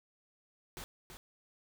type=noise with echo; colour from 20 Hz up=pink; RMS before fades=-45 dBFS; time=0.77-0.84 s; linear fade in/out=0 ms; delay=330 ms; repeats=1; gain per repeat=-6 dB; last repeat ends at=1.17 s; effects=none